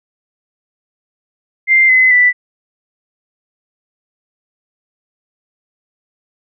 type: tone with pitch steps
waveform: sine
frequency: 2093 / 2035 / 1977.8 Hz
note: C7 / C7 / B6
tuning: 0 / -49 / +2 cents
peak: -6 dBFS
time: 1.67-2.33 s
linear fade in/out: 50 ms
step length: 220 ms
effects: none